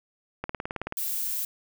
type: click train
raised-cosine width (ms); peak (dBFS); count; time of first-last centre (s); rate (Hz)
0.5; -16; 10; 0.44-0.924; 18.6
type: noise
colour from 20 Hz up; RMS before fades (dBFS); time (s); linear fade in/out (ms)
violet; -30; 0.97-1.45; 2
effects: none